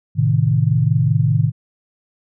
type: chord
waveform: sine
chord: A diminished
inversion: none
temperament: equal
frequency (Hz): 110 / 130.81 / 155.56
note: A2 / C3 / Eb3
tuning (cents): 0 / 0 / 0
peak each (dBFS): -17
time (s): 0.15-1.52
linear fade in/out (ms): 50
effects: none